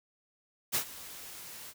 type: noise with ADSR envelope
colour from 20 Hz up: white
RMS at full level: -28 dBFS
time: 0.72-1.74 s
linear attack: 31 ms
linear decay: 88 ms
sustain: -18 dB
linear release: 47 ms
effects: none